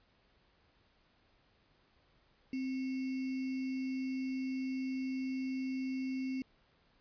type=tone with sample-and-hold; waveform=sine; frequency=261.6 Hz; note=C4; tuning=in tune; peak=-34 dBFS; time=2.53-6.42 s; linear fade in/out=2 ms; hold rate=2450 Hz; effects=pink hiss -70 dBFS RMS until 7 s + resampled to 11025 Hz